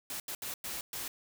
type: noise bursts at uneven times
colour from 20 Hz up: white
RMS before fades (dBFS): -39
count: 5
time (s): 0.1-0.2 / 0.28-0.35 / 0.42-0.54 / 0.64-0.81 / 0.93-1.08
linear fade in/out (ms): 2
effects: none